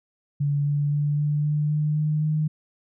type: tone with pitch steps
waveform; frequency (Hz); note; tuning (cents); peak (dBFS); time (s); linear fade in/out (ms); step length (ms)
sine; 143.7 / 145.12 / 146.55 / 148 / 149.46 / 150.93 / 152.42 / 153.92; D3 / D3 / D3 / D3 / D3 / D3 / D#3 / D#3; -37 / -20 / -3 / +14 / +31 / +48 / -35 / -18; -20; 0.4-2.48; 10; 260
effects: none